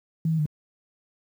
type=tone with pitch steps; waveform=sine; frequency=161.4 / 160.4 / 151.1 Hz; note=E3 / E3 / D3; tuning=-36 / -47 / +50 cents; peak=-20 dBFS; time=0.25-0.457 s; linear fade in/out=2 ms; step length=69 ms; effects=high-pass 100 Hz 12 dB/octave + 9-bit